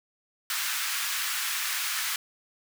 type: high-pass noise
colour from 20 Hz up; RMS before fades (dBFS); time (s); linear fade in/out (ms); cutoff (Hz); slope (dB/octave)
pink; -30; 0.5-2.16; 2; 1300; 24
effects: none